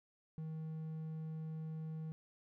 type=tone; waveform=triangle; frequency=158.4 Hz; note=D#3; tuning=31 cents sharp; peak=-39 dBFS; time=0.38-2.12 s; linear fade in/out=0 ms; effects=none